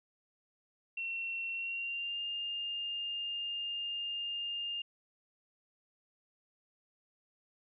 sine tone with pitch glide, 2718 to 2814 Hz, F7 to F7, -48 to +12 cents, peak -35 dBFS, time 0.97-4.82 s, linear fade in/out 5 ms, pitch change +60 cents, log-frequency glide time 1.53-2.21 s, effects none

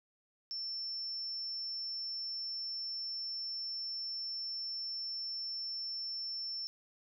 sine tone, 5380 Hz, E8, 34 cents sharp, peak -37 dBFS, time 0.51-6.67 s, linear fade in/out 0 ms, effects 13-bit

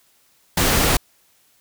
pink noise, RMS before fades -17 dBFS, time 0.57-0.97 s, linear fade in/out 5 ms, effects white hiss -59 dBFS RMS until 1.6 s

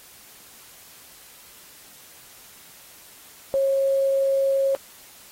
sine tone with quantisation, 544 Hz, C#5, 33 cents flat, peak -18 dBFS, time 3.54-4.75 s, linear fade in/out 0 ms, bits 8, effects white hiss -48 dBFS RMS until 5.31 s + AAC 48 kbps

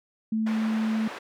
sine tone, 220 Hz, A3, in tune, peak -23 dBFS, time 0.32-1.08 s, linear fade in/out 5 ms
white band-pass noise, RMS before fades -39 dBFS, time 0.46-1.19 s, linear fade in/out 10 ms, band 300 to 1800 Hz, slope 12 dB/octave
effects none

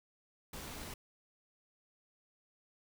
pink noise with amplitude modulation, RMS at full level -43 dBFS, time 0.53-0.94 s, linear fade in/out 5 ms, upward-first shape sine, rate 249 Hz, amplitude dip 55%, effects none

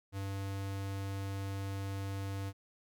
square tone, 98 Hz, G2, in tune, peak -37 dBFS, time 0.12-2.53 s, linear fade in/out 50 ms, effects none

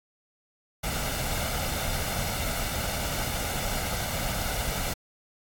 pink noise with comb filter, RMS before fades -30 dBFS, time 0.83-4.94 s, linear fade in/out 10 ms, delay 1.4 ms, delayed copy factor +0.55, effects AAC 64 kbps

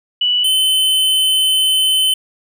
sine / square tone pair in turn, 2958 / 3052 Hz, F#7 / G7, -1 / -47 cents, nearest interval minor second, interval 54 cents, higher second, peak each -12 dBFS, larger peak neither, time 0.21-0.44 / 0.44-2.14 s, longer second, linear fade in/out 5 ms, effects none

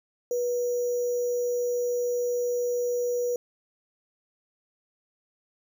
sine tone with sample-and-hold, 486.5 Hz, B4, 26 cents flat, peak -24 dBFS, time 0.31-3.36 s, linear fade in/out 2 ms, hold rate 6300 Hz, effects none

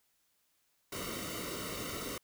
pink noise with comb filter, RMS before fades -40 dBFS, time 0.92-2.18 s, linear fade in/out 5 ms, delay 1.2 ms, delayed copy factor -0.8, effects white hiss -75 dBFS RMS until 2.23 s

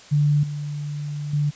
sine tone with level steps, 146.83 Hz, D3, in tune, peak -15 / -26 / -18 dBFS, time 0.11-1.51 s, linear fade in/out 20 ms, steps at 0.43 / 1.33 s, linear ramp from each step 5 ms, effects white hiss -46 dBFS RMS until 1.55 s + resampled to 16000 Hz

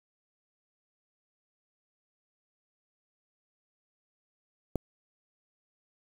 click, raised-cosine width 2 ms, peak -15 dBFS, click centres 4.757 s, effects 7-bit

